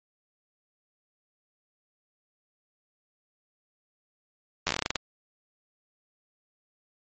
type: slowing click train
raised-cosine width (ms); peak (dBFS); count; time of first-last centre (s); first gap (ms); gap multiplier
0.2; -8; 12; 4.67-4.958; 10; 1.18
effects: MP3 32 kbps